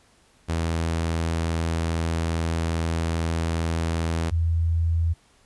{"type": "tone pair in turn", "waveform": ["sawtooth", "sine"], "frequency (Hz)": [82.41, 82.98], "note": ["E2", "E2"], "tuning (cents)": [0, 12], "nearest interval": "unison", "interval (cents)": 12, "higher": "second", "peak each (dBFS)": -19, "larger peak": "neither", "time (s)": [[0.48, 4.31], [4.31, 5.14]], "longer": "first", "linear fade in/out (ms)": 20, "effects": ["pink hiss -59 dBFS RMS until 5.45 s", "resampled to 24000 Hz"]}